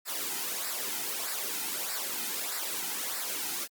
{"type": "noise with flanger", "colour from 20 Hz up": "white", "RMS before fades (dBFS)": -34, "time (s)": [0.05, 3.68], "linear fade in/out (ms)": 50, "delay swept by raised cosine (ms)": [0.31, 1.81], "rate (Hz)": 1.6, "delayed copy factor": -0.65, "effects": ["high-pass 200 Hz 12 dB/octave", "Opus 48 kbps"]}